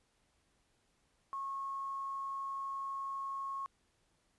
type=tone with quantisation; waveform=sine; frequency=1092 Hz; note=C#6; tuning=26 cents flat; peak=-37 dBFS; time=1.33-3.66 s; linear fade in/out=0 ms; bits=11; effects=pink hiss -75 dBFS RMS until 4.38 s + resampled to 24000 Hz